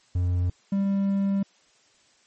triangle tone pair in turn, 89.2 / 197.15 Hz, F2 / G3, +37 / +10 cents, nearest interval octave + major second, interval 1373 cents, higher second, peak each -19 dBFS, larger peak neither, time 0.15-0.5 / 0.72-1.43 s, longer second, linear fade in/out 5 ms, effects white hiss -61 dBFS RMS until 2.26 s + MP3 32 kbps

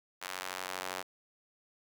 sawtooth tone with high-pass filter sweep, 92.5 Hz, F#2, in tune, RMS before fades -40 dBFS, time 0.21-1.03 s, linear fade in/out 20 ms, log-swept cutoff 1200 to 700 Hz, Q 0.8, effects none

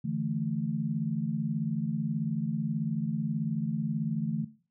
sine chord, D suspended second, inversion none, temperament just, 146.83 / 165.19 / 220.2 Hz, D3 / E3 / A3, 0 / +4 / +2 cents, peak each -33 dBFS, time 0.04-4.45 s, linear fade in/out 10 ms, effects noise-tail reverb RT60 0.4 s tail -17 dB re dry

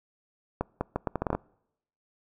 accelerating click train, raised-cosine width 1 ms, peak -13 dBFS, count 10, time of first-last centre 0.61-1.35 s, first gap 200 ms, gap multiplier 0.75, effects noise-tail reverb RT60 0.8 s tail -26 dB re dry

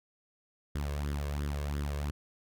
sawtooth tone with flanger, 72.3 Hz, D2, 27 cents flat, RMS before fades -34 dBFS, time 0.75-2.11 s, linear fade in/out 5 ms, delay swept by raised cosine 0.58 to 1.88 ms, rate 2.9 Hz, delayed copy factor +0.65, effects none

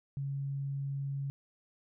sine tone, 138.7 Hz, C#3, 1 cent sharp, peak -33 dBFS, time 0.17-1.3 s, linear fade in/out 0 ms, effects none

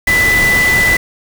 sine tone in noise, 1992 Hz, B6, 14 cents sharp, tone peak -9 dBFS, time 0.07-0.97 s, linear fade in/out 5 ms, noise pink, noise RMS -18 dBFS, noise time 0.07-0.97 s, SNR +6 dB, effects none

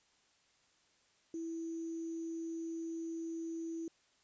sine tone with sample-and-hold, 329.6 Hz, E4, in tune, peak -38 dBFS, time 1.34-3.88 s, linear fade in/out 2 ms, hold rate 6300 Hz, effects white hiss -71 dBFS RMS until 4.23 s + resampled to 16000 Hz

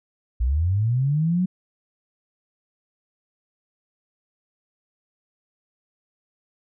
sine linear sweep, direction up, 55 to 187.6 Hz, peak -18 dBFS, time 0.4-1.46 s, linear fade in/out 10 ms, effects none

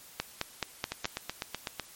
two click trains, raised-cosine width 0.2 ms, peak -12 / -15 dBFS, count 5 / 8, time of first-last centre 0.2-1.055 / 0.92-1.797 s, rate 4.68 / 7.98 Hz, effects white hiss -52 dBFS RMS until 1.95 s + MP3 64 kbps

